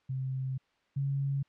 sine tone pair in turn, 131.6 / 138.5 Hz, C3 / C#3, +10 / -1 cents, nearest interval minor second, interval 89 cents, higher second, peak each -31 / -28 dBFS, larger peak second, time 0.09-0.58 / 0.96-1.43 s, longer first, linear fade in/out 10 ms, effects white hiss -71 dBFS RMS until 1.48 s + low-pass 3000 Hz 12 dB/octave

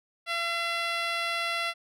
10% pulse tone with band-pass filter, 679 Hz, F5, 49 cents flat, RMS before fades -30 dBFS, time 0.26-1.74 s, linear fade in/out 50 ms, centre 2000 Hz, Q 0.51, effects none

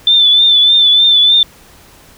sine tone with vibrato, 3528 Hz, A7, 4 cents sharp, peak -5 dBFS, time 0.07-1.43 s, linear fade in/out 2 ms, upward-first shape triangle, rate 3.3 Hz, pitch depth 54 cents each way, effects pink hiss -42 dBFS RMS until 2.17 s

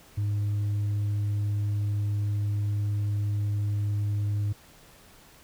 triangle tone with tanh clipping, 103.1 Hz, G#2, 12 cents flat, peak -25 dBFS, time 0.17-4.53 s, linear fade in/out 10 ms, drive 7 dB, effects pink hiss -54 dBFS RMS until 5.43 s

